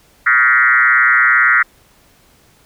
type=tone with frequency modulation; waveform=sine; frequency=1661.2 Hz; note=G#6; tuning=in tune; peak=-8 dBFS; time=0.26-1.63 s; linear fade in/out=10 ms; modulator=128 Hz; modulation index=2.9; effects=pink hiss -51 dBFS RMS until 2.65 s